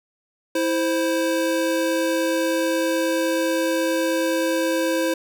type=tone pair together; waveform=square; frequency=327.7 / 523 Hz; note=E4 / C5; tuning=-10 / -1 cents; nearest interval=minor sixth; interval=809 cents; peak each=-23 dBFS; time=0.55-5.14 s; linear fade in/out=5 ms; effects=none